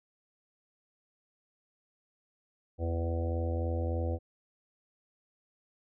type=harmonic tone with a mistuned harmonic; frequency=83.4 Hz; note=E2; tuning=21 cents sharp; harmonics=1 / 3 / 4 / 5 / 6 / 7 / 8 / 9; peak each=-30 / -42 / -40 / -49 / -38 / -43 / -51 / -45 dBFS; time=2.78-4.19 s; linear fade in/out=50 ms; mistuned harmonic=3; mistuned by=-38 cents; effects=none